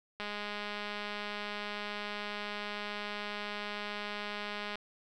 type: click train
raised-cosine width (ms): 0.3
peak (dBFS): -23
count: 944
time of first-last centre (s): 0.2-4.756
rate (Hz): 207
effects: none